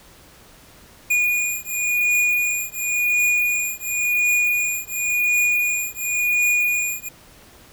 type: beating tone pair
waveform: square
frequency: 2446 / 2446.93 Hz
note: D#7 / D#7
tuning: -30 / -30 cents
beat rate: 0.93 Hz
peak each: -22 dBFS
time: 1.1-7.09 s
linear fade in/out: 10 ms
effects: pink hiss -48 dBFS RMS until 7.72 s